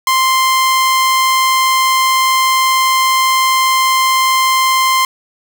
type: tone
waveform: sawtooth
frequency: 1046.5 Hz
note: C6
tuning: in tune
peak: -6 dBFS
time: 0.07-5.05 s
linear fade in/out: 2 ms
effects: none